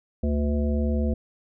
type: harmonic tone with a mistuned harmonic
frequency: 72.1 Hz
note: D2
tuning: 31 cents flat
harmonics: 1 / 3 / 5 / 7 / 9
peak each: -23 / -26 / -35 / -33 / -37 dBFS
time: 0.23-1.14 s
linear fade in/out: 5 ms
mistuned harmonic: 3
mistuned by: +62 cents
effects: none